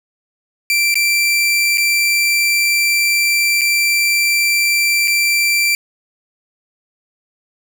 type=tone with dropouts; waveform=sawtooth; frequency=2349 Hz; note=D7; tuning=in tune; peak=-9 dBFS; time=0.7-5.75 s; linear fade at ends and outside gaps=1 ms; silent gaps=0.942-0.955 / 1.774-1.78 / 3.611-3.616 / 5.075-5.079 s; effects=none